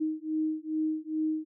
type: beating tone pair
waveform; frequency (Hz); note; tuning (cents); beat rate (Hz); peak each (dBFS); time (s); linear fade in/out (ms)
sine; 311.3 / 313.7; D#4 / D#4; +1 / +14; 2.4; -31; 0-1.45; 20
effects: none